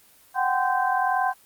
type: tone cluster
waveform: sine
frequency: 741 / 782 / 1032 / 1557 Hz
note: F#5 / G5 / C6 / G6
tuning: +2 / -4 / -24 / -12 cents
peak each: -24 / -26 / -26 / -28 dBFS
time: 0.34-1.34 s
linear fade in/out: 50 ms
effects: white hiss -55 dBFS RMS until 1.45 s + Opus 24 kbps

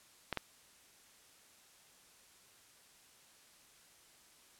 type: clicks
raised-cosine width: 0.3 ms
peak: -19 dBFS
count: 2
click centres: 0.327 / 0.373 s
effects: white hiss -63 dBFS RMS until 4.59 s + low-pass 11000 Hz 12 dB/octave

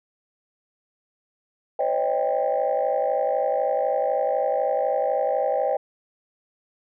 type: tone cluster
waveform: sine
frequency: 511 / 563 / 627 / 791 Hz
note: C5 / C#5 / D#5 / G5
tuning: -41 / +27 / +13 / +15 cents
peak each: -25 dBFS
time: 1.79-5.77 s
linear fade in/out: 5 ms
effects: tanh soft clip ceiling -13 dBFS

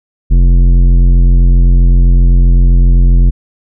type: tone with tanh clipping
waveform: triangle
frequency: 43.86 Hz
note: F1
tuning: 8 cents sharp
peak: -5 dBFS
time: 0.3-3.31 s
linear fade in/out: 20 ms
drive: 16 dB
effects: none

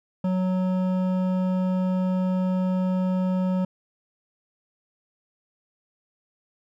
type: tone with hard clipping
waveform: sine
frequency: 185 Hz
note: F#3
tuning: in tune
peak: -23 dBFS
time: 0.24-3.65 s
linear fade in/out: 5 ms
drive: 11 dB
effects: none

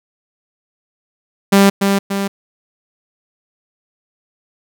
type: tone with echo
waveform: sawtooth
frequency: 197.7 Hz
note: G3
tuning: 15 cents sharp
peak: -3 dBFS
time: 1.52-1.7 s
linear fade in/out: 10 ms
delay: 290 ms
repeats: 2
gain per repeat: -5 dB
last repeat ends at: 2.28 s
effects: none

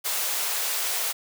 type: high-pass noise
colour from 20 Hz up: white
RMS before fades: -27 dBFS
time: 0.04-1.13 s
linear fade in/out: 20 ms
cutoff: 460 Hz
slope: 24 dB/octave
effects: none

